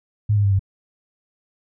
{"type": "tone with pitch steps", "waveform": "sine", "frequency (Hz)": [105.2, 102.26, 99.41, 96.64], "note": ["G#2", "G#2", "G2", "G2"], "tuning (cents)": [23, -26, 25, -24], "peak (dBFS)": -14, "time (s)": [0.29, 0.594], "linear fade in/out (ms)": 10, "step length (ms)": 76, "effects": []}